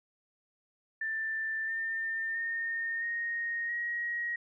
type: tone with pitch steps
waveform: sine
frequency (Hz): 1775 / 1803.9 / 1833.4 / 1863.2 / 1893.6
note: A6 / A6 / A#6 / A#6 / A#6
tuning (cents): +15 / +43 / -29 / -1 / +27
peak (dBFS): -31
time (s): 1.01-4.36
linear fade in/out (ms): 5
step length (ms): 670
effects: none